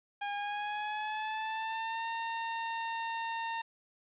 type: tone with pitch glide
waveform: sawtooth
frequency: 814 to 913.7 Hz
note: G#5 to A#5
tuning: -35 to -35 cents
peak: -30 dBFS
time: 0.21-3.62 s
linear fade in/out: 10 ms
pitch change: +200 cents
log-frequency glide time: 0.34-2.07 s
effects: resampled to 8000 Hz + 10-bit